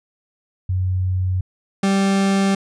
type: tone pair in turn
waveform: sine / 40% pulse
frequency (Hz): 92.5 / 195.55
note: F#2 / G3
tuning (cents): 0 / -4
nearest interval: octave + minor second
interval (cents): 1296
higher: second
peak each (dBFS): -17 / -14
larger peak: second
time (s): 0.69-1.41 / 1.83-2.55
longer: neither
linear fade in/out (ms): 5
effects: resampled to 22050 Hz